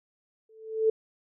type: tone with exponential growth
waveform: sine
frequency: 440.9 Hz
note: A4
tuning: 4 cents sharp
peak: -17 dBFS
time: 0.49-0.9 s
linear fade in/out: 5 ms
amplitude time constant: 89 ms
effects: none